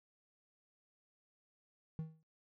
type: tone with exponential decay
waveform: triangle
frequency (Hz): 159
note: D#3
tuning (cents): +38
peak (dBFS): -33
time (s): 1.99-2.23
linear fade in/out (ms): 0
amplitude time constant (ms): 51
effects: noise-tail reverb RT60 0.1 s tail -17 dB re dry